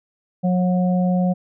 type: harmonic tone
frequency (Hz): 181.3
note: F#3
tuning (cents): -35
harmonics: 1 / 3 / 4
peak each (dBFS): -16 / -26 / -28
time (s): 0.43-1.34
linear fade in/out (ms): 20
effects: none